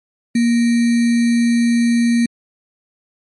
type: tone with sample-and-hold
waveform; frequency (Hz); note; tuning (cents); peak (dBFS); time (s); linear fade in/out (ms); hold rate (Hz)
sine; 235.4; A#3; +17; -11; 0.35-2.26; 5; 2100
effects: MP3 48 kbps